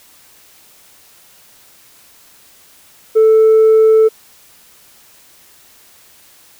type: tone with tanh clipping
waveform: triangle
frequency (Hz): 440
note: A4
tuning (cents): 0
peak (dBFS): -6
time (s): 3.15-4.09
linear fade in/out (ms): 20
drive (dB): 6
effects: white hiss -46 dBFS RMS until 6.59 s